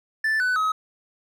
triangle tone with pitch steps, 1760 / 1497.2 / 1273.6 Hz, A6 / F#6 / D#6, 0 / +20 / +40 cents, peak -18 dBFS, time 0.24-0.72 s, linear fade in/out 5 ms, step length 160 ms, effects none

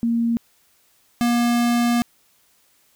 sine / square tone pair in turn, 232.6 / 238.3 Hz, A#3 / A#3, -4 / +38 cents, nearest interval unison, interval 42 cents, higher second, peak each -17 dBFS, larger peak neither, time 0.03-0.37 / 1.21-2.02 s, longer second, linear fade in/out 0 ms, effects white hiss -60 dBFS RMS until 2.95 s

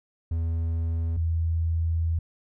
triangle / sine tone pair in turn, 82.41 / 82.41 Hz, E2 / E2, 0 / 0 cents, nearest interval unison, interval 0 cents, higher neither, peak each -22 dBFS, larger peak neither, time 0.31-1.17 / 1.17-2.19 s, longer second, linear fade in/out 5 ms, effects none

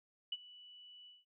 sine tone with ADSR envelope, 2960 Hz, F#7, in tune, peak -34 dBFS, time 0.32-1.25 s, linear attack 5 ms, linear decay 38 ms, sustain -20 dB, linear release 180 ms, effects none

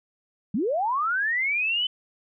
sine linear sweep, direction up, 174.61 to 3059 Hz, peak -22 dBFS, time 0.54-1.87 s, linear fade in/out 5 ms, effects none

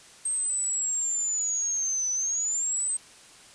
sine linear two-way sweep, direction down then up, 8400 to 5980 to 8330 Hz, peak -25 dBFS, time 0.25-2.97 s, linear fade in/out 5 ms, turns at 2.11 s, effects white hiss -51 dBFS RMS until 3.54 s + resampled to 22050 Hz

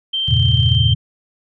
sine tone, 3136 Hz, G7, in tune, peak -17 dBFS, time 0.13-0.94 s, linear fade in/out 10 ms
click train, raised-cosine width 0.2 ms, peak -24 dBFS, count 17, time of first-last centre 0.28-0.749 s, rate 34.1 Hz
sine chord, E diminished seventh, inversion none, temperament equal with one note detuned, 82.41 / 98 / 116.54 / 139.15 Hz, E2 / G2 / Bb2 / Db3, 0 / 0 / 0 / +7 cents, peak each -18 / -20 / -15 / -19 dBFS, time 0.28-0.95 s, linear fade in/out 10 ms
effects none

